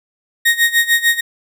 35% pulse tone with tremolo, 1864.7 Hz, A#6, in tune, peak -7 dBFS, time 0.45-1.21 s, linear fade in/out 10 ms, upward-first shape sine, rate 6.7 Hz, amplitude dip 85%, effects none

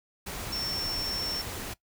sine tone in noise, 5430 Hz, F8, 50 cents flat, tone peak -30 dBFS, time 0.52-1.42 s, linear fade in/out 10 ms, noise pink, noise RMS -37 dBFS, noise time 0.26-1.74 s, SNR +4 dB, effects noise-tail reverb RT60 0.1 s tail -19 dB re dry

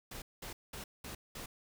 pink noise bursts, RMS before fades -45 dBFS, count 5, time 0.11-1.46 s, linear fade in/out 5 ms, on 110 ms, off 200 ms, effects none

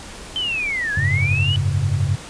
sine linear two-way sweep, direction down then up, 3121 to 1636 to 2993 Hz, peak -20 dBFS, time 0.36-1.56 s, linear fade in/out 0 ms, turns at 0.93 s
sine chord, F# suspended second, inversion none, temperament equal, 92.5 / 103.83 / 138.59 Hz, F#2 / G#2 / C#3, 0 / 0 / 0 cents, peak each -21 dBFS, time 0.97-2.16 s, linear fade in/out 5 ms
effects pink hiss -36 dBFS RMS until 2.29 s + resampled to 22050 Hz

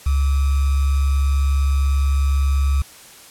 sine tone with sample-and-hold, 69.3 Hz, C#2, in tune, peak -14 dBFS, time 0.06-2.82 s, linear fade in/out 5 ms, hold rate 1225 Hz, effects white hiss -43 dBFS RMS until 3.3 s + low-pass 12000 Hz 12 dB/octave

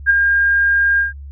sine tone with ADSR envelope, 1611 Hz, G6, 47 cents sharp, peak -6 dBFS, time 0.06-1.13 s, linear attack 39 ms, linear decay 16 ms, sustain -5 dB, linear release 140 ms, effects added 70 Hz sine -30 dBFS peak until 1.31 s

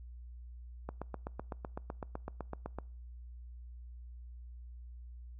click train, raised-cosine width 1 ms, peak -25 dBFS, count 16, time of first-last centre 0.89-2.786 s, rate 7.91 Hz, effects noise-tail reverb RT60 0.5 s tail -25 dB re dry + added 60 Hz sine -46 dBFS peak until 5.39 s

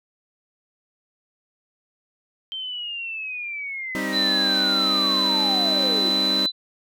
sine linear sweep, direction down, 3136 to 329.6 Hz, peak -28 dBFS, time 2.52-6.1 s, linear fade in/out 0 ms
sawtooth chord, C minor, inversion second, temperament equal, 196 / 261.6 / 311.1 Hz, G3 / C4 / Eb4, 0 / 0 / 0 cents, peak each -26 dBFS, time 3.95-6.46 s, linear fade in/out 0 ms
sine tone, 4000 Hz, B7, 21 cents sharp, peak -19 dBFS, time 4.12-6.52 s, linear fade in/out 50 ms
effects none

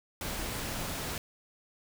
pink noise, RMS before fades -36 dBFS, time 0.21-1.18 s, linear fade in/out 2 ms, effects none

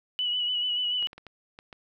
sine tone with vibrato, 2952 Hz, F#7, 5 cents flat, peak -25 dBFS, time 0.19-1.07 s, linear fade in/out 0 ms, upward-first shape sine, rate 6.9 Hz, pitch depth 32 cents each way
clicks, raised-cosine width 0.3 ms, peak -28 dBFS, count 7, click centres 1.026 / 1.072 / 1.131 / 1.18 / 1.267 / 1.589 / 1.728 s
effects none

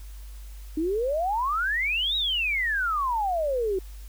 sine exponential two-way sweep, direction up then down, 301.5 to 3882 to 365.6 Hz, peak -23 dBFS, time 0.77-3.79 s, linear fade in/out 5 ms, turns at 2.16 s, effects added 50 Hz sine -38 dBFS peak until 4.08 s + white hiss -54 dBFS RMS until 4.08 s

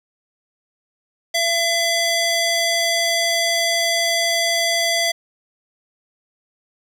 square tone with band-pass filter, 674 Hz, E5, 38 cents sharp, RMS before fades -19 dBFS, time 1.34-5.12 s, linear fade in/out 10 ms, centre 4500 Hz, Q 0.74, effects none

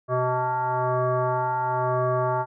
sine tone with frequency modulation, 126 Hz, B2, 35 cents sharp, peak -21 dBFS, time 0.08-2.46 s, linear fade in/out 50 ms, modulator 253 Hz, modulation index 4.3, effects none

